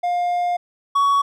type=tone pair in turn; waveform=triangle; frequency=707 / 1122.3 Hz; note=F5 / C#6; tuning=+21 / +21 cents; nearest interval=minor sixth; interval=800 cents; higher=second; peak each=-16 / -12 dBFS; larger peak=second; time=0.03-0.57 / 0.95-1.22 s; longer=first; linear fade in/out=10 ms; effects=none